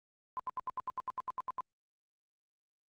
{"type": "tone bursts", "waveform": "sine", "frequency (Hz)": 1018, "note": "C6", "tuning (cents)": -48, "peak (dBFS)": -33, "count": 13, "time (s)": [0.37, 1.607], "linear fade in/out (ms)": 0, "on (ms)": 25, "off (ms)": 76, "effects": ["Opus 48 kbps"]}